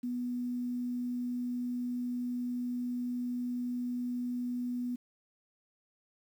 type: tone with quantisation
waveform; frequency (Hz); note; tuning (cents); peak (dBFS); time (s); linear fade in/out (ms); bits
sine; 245.3; B3; -12; -32; 0.03-4.96; 10; 10
effects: none